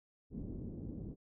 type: low-pass noise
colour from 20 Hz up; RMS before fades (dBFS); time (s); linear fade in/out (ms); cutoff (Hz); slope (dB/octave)
white; -44; 0.3-1.16; 50; 310; 24
effects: none